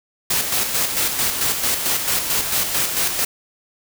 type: noise with tremolo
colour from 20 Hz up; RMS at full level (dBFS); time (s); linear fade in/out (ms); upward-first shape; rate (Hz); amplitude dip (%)
white; -19; 0.3-3.25; 5; square; 4.5; 45
effects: none

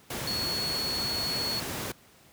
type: tone in noise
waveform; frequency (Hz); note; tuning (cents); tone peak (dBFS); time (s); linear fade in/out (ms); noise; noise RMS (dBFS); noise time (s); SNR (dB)
sine; 4367; C#8; -27; -29; 0.27-1.6; 5; pink; -34; 0.1-1.92; +2
effects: pink hiss -57 dBFS RMS until 2.32 s + high-pass 80 Hz 12 dB/octave

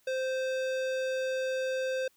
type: tone with hard clipping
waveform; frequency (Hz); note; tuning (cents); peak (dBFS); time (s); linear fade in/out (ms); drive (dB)
sine; 521; C5; -7; -31; 0.07-2.08; 5; 17
effects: white hiss -68 dBFS RMS until 2.16 s

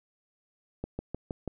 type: slowing click train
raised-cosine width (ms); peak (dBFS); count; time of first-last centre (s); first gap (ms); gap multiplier
2; -20; 5; 0.84-1.477; 150; 1.04
effects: none

